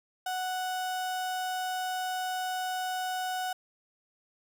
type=tone; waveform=35% pulse; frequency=740 Hz; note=F#5; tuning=in tune; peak=-29 dBFS; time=0.26-3.53 s; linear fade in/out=5 ms; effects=none